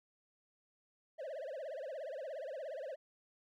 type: tone with vibrato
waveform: triangle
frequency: 580 Hz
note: D5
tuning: 22 cents flat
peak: -39 dBFS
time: 1.18-2.96 s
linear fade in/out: 20 ms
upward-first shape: triangle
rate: 17 Hz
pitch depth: 270 cents each way
effects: none